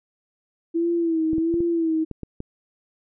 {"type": "tone with vibrato", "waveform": "sine", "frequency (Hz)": 329.6, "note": "E4", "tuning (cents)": 0, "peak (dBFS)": -19, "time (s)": [0.74, 2.05], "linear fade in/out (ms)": 20, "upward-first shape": "sine", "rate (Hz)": 1.4, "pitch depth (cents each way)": 64}
{"type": "clicks", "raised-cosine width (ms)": 3, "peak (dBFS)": -19, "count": 7, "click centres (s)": [1.332, 1.382, 1.541, 1.605, 2.113, 2.233, 2.404]}
{"effects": []}